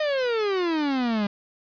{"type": "exponential sweep", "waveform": "45% pulse", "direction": "down", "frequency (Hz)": [622.3, 199], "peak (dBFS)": -22, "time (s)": [0, 1.27], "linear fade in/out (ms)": 5, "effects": ["resampled to 11025 Hz", "8-bit"]}